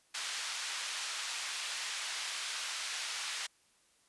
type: band-pass noise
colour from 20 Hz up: white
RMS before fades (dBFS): -39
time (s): 0.14-3.47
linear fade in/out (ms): 10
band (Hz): 1200 to 5500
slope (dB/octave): 12
effects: white hiss -69 dBFS RMS until 4.08 s + resampled to 24000 Hz